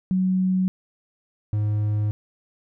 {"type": "tone pair in turn", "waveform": ["sine", "triangle"], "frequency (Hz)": [186.2, 105.32], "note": ["F#3", "G#2"], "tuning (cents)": [11, 25], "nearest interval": "minor seventh", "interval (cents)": 986, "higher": "first", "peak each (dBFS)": -18, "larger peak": "neither", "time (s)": [[0.11, 0.68], [1.53, 2.11]], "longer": "second", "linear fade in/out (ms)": 0, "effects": []}